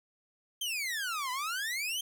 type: exponential two-way sweep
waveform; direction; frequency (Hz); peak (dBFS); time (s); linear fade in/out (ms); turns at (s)
sawtooth; down then up; 3201 to 982 to 3201; -29; 0.61-2.01; 5; 1.31
effects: none